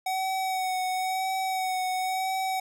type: tone with vibrato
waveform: square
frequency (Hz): 751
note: F#5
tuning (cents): +26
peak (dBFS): -27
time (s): 0.06-2.6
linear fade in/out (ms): 5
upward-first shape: sine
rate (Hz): 0.97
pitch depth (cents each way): 22
effects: none